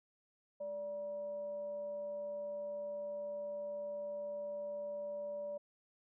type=tone with frequency modulation; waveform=sine; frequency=582 Hz; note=D5; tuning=16 cents flat; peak=-39 dBFS; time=0.6-5.58 s; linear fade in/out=10 ms; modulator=374 Hz; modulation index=0.21; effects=none